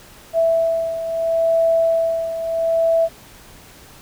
sine beating tone pair, 659.3 / 660.04 Hz, E5 / E5, 0 / +2 cents, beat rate 0.74 Hz, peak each -16 / -22 dBFS, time 0.33-3.09 s, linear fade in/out 50 ms, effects pink hiss -44 dBFS RMS until 4.01 s

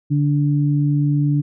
sine tone pair together, 145.4 / 290.8 Hz, D3 / D4, -17 / -17 cents, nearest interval octave, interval 1200 cents, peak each -15 / -21 dBFS, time 0.1-1.42 s, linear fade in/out 20 ms, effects none

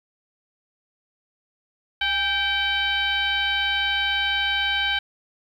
sine tone with frequency modulation, 2320 Hz, D7, 22 cents flat, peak -20 dBFS, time 2.01-4.99 s, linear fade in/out 5 ms, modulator 754 Hz, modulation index 1.7, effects 9-bit

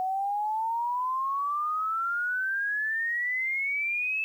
sine exponential sweep, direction up, 740 to 2631 Hz, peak -26 dBFS, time 0-4.24 s, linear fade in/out 0 ms, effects 10-bit

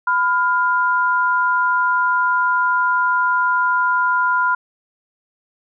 sine tone pair together, 1000 / 1407 Hz, B5 / F6, +21 / +12 cents, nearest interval tritone, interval 591 cents, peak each -17 dBFS, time 0.07-4.55 s, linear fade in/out 5 ms, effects none

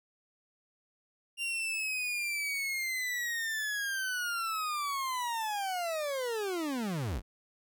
40% pulse linear sweep, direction down, 2794 to 38.33 Hz, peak -31 dBFS, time 1.37-7.22 s, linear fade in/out 50 ms, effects none

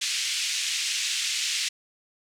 pink band-pass noise, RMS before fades -28 dBFS, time 0.01-1.69 s, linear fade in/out 10 ms, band 2400 to 7800 Hz, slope 24 dB/octave, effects none

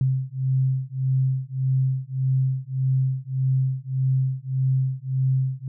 sine beating tone pair, 130.81 / 132.51 Hz, C3 / C3, 0 / +22 cents, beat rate 1.7 Hz, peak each -23 dBFS, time 0.01-5.68 s, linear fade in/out 2 ms, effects none

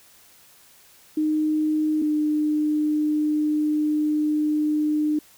sine tone pair in turn, 307.9 / 302.6 Hz, D#4 / D#4, -18 / -48 cents, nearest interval unison, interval 30 cents, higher first, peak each -19 dBFS, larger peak neither, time 1.17-2.02 / 2.02-5.19 s, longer second, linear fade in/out 5 ms, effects white hiss -53 dBFS RMS until 5.37 s

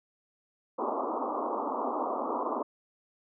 white band-pass noise, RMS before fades -32 dBFS, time 0.78-2.63 s, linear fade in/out 10 ms, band 230 to 1200 Hz, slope 96 dB/octave, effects none

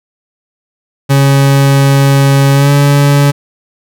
40% pulse tone with pitch glide, 138.3 to 142.52 Hz, C#3 to C#3, -4 to +48 cents, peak -4 dBFS, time 1.09-3.32 s, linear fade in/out 20 ms, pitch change +52 cents, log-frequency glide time 2.54-2.71 s, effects none

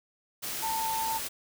sine tone in noise, 894 Hz, A5, 27 cents sharp, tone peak -29 dBFS, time 0.62-1.19 s, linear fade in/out 20 ms, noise white, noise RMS -35 dBFS, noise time 0.42-1.29 s, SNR +3 dB, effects none

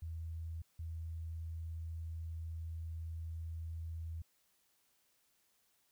sine tone bursts at uneven times, 81.7 Hz, E2, 15 cents flat, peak -40 dBFS, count 2, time 0.02-0.62 / 0.79-4.22 s, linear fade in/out 5 ms, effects white hiss -75 dBFS RMS until 5.91 s

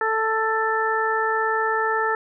harmonic tone, 441.9 Hz, A4, 7 cents sharp, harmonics 1 / 2 / 3 / 4, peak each -25 / -25 / -25 / -25 dBFS, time 0.01-2.15 s, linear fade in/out 2 ms, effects none

